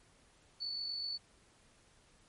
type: tone with amplitude modulation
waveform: sine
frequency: 4463 Hz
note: C#8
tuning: 11 cents sharp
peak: -35 dBFS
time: 0.6-1.18 s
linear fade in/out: 20 ms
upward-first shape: sine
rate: 47.9 Hz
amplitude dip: 40%
effects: pink hiss -66 dBFS RMS until 2.28 s + MP3 48 kbps